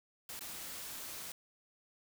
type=noise with dropouts; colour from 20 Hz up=white; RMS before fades=-45 dBFS; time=0.29-1.32 s; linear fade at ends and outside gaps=2 ms; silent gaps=0.393-0.408 s; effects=none

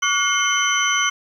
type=tone cluster; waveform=sine; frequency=1137 / 1439 / 2139 / 3056 / 6020 Hz; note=C#6 / F#6 / C7 / G7 / F#8; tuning=+44 / -49 / +38 / -45 / +29 cents; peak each=-23 dBFS; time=0.02-1.1 s; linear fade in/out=10 ms; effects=8-bit

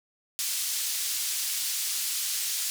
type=band-pass noise; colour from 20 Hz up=pink; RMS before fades=-30 dBFS; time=0.39-2.7 s; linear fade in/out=0 ms; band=4500 to 16000 Hz; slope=12 dB/octave; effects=none

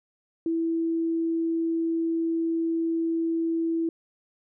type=tone; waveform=sine; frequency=329.6 Hz; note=E4; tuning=in tune; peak=-23 dBFS; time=0.46-3.89 s; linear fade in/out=2 ms; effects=none

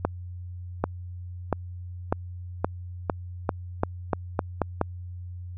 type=accelerating click train; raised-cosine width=1 ms; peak=-8 dBFS; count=12; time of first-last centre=0.05-4.814 s; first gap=790 ms; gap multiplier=0.87; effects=added 89 Hz sine -35 dBFS peak until 5.57 s

